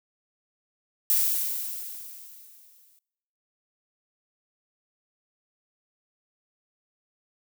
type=noise with exponential decay; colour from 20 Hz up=violet; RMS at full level=-21 dBFS; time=1.1-2.99 s; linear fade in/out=1 ms; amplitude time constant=410 ms; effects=noise-tail reverb RT60 1.0 s tail -25 dB re dry